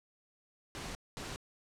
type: noise bursts at uneven times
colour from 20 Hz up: pink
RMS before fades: -42 dBFS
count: 2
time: 0.75-0.95 / 1.17-1.36 s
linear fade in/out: 0 ms
effects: low-pass 8000 Hz 12 dB/octave